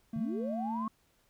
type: tone with vibrato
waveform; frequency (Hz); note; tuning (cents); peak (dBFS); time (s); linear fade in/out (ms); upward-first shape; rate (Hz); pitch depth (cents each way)
triangle; 224.7; A3; +37; -32; 0.13-0.88; 5; square; 5.4; 9
type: linear sweep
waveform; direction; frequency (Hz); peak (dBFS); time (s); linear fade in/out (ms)
sine; up; 130.81 to 1108.7; -35; 0.16-0.88; 2
effects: pink hiss -70 dBFS RMS until 1.29 s